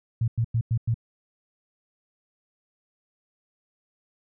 sine tone bursts, 115 Hz, A#2, 23 cents flat, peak -20 dBFS, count 5, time 0.21-0.943 s, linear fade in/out 5 ms, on 69 ms, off 97 ms, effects none

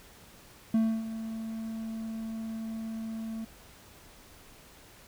triangle tone with ADSR envelope, 223.1 Hz, A3, 24 cents sharp, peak -19 dBFS, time 0.74-3.45 s, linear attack 4 ms, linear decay 280 ms, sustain -13 dB, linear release 9 ms, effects pink hiss -54 dBFS RMS until 5.07 s

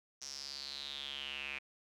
square tone with band-pass filter sweep, 69.5 Hz, C#2, 5 cents sharp, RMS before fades -44 dBFS, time 0.21-1.59 s, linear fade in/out 10 ms, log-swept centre 5800 to 2400 Hz, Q 7.7, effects none

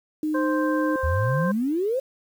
sine tone, 307.4 Hz, D#4, 21 cents flat, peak -22 dBFS, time 0.23-0.96 s, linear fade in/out 2 ms
harmonic tone, 523.3 Hz, C5, in tune, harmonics 1 / 2 / 3, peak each -26 / -29 / -31 dBFS, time 0.34-1.52 s, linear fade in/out 10 ms
sine exponential sweep, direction up, 72.6 to 551 Hz, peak -21 dBFS, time 1.03-2 s, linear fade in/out 10 ms
effects 8-bit

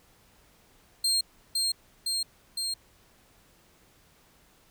30% pulse tone with echo, 4201 Hz, C8, 6 cents sharp, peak -20 dBFS, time 1.04-1.21 s, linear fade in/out 5 ms, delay 510 ms, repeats 3, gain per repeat -2 dB, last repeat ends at 2.74 s, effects pink hiss -61 dBFS RMS until 4.7 s

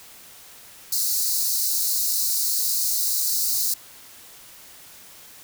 white high-pass noise, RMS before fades -23 dBFS, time 0.92-3.74 s, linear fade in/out 5 ms, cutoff 4000 Hz, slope 96 dB/octave, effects white hiss -46 dBFS RMS until 5.43 s

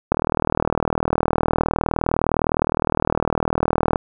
click train, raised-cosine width 1 ms, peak -3 dBFS, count 153, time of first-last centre 0.12-3.958 s, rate 39.6 Hz, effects none

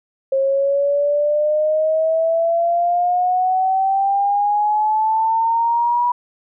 sine exponential sweep, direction up, 536 to 975 Hz, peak -14 dBFS, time 0.32-6.12 s, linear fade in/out 5 ms, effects none

